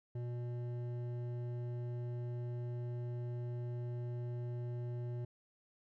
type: tone with hard clipping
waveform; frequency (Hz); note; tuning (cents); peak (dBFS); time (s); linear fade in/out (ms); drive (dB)
sine; 121.1; B2; -34; -40; 0.15-5.25; 5; 10
effects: none